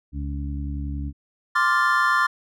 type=harmonic tone; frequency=70.8 Hz; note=C#2; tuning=37 cents sharp; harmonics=1 / 2 / 3 / 4; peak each=-27 / -34 / -39 / -35 dBFS; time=0.12-1.13 s; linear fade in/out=50 ms
type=chord; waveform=triangle; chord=D minor seventh; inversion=third; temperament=equal; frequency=1046.5 / 1174.7 / 1396.9 / 1760 Hz; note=C6 / D6 / F6 / A6; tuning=0 / 0 / 0 / 0 cents; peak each=-21 dBFS; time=1.55-2.27 s; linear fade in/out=10 ms
effects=none